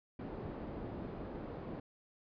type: low-pass noise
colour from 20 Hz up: white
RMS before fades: -44 dBFS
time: 0.19-1.8 s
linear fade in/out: 5 ms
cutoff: 440 Hz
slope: 12 dB/octave
effects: resampled to 11025 Hz